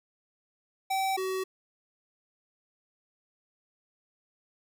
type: tone pair in turn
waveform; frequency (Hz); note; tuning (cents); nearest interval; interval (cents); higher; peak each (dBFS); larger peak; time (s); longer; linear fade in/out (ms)
square; 770 / 377.3; G5 / F#4; -31 / +34; octave; 1235; first; -27 / -30; first; 0.9-1.17 / 1.17-1.44; neither; 10
effects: none